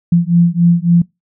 sine beating tone pair, 170 / 173.6 Hz, F3 / F3, -46 / -10 cents, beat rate 3.6 Hz, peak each -11 dBFS, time 0.12-1.02 s, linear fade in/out 5 ms, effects noise-tail reverb RT60 0.2 s tail -24 dB re dry

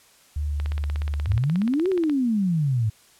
sine tone with vibrato, 73.42 Hz, D2, in tune, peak -23 dBFS, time 0.36-1.38 s, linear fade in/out 5 ms, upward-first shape triangle, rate 3.5 Hz, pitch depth 21 cents each way
click train, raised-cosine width 0.3 ms, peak -20 dBFS, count 26, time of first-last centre 0.6-2.097 s, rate 16.7 Hz
sine exponential two-way sweep, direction up then down, 89.9 to 392 to 103.9 Hz, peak -19 dBFS, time 1.27-2.9 s, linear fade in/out 10 ms, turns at 1.89 s
effects white hiss -55 dBFS RMS until 3.19 s + low-pass 11000 Hz 12 dB/octave

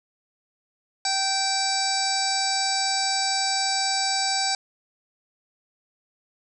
harmonic tone with a mistuned harmonic, 776 Hz, G5, 18 cents flat, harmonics 1 / 2 / 3 / 5 / 6 / 7 / 8 / 9 / 10, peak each -27 / -33 / -34 / -33 / -27 / -31 / -37 / -38 / -30 dBFS, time 1.05-4.55 s, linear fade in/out 2 ms, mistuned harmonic 10, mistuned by +25 cents, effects none

